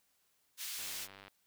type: high-pass noise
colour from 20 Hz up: pink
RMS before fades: -42 dBFS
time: 0.57-1.08 s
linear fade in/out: 50 ms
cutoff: 2900 Hz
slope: 12 dB/octave
type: click train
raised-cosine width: 0.3 ms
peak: -36 dBFS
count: 49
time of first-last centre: 0.79-1.281 s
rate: 97.8 Hz
effects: white hiss -75 dBFS RMS until 1.46 s